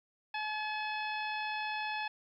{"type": "harmonic tone", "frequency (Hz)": 855, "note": "A5", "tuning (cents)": -50, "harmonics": [1, 2, 3, 4, 5, 6], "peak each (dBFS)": [-37, -40, -40, -46, -50, -54], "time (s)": [0.34, 2.08], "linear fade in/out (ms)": 5, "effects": ["12-bit"]}